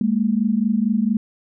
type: tone pair together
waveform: sine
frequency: 204.9 / 229.3 Hz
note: G#3 / A#3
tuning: -23 / -28 cents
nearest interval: major second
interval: 195 cents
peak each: -19 dBFS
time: 0.01-1.17 s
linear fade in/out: 2 ms
effects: none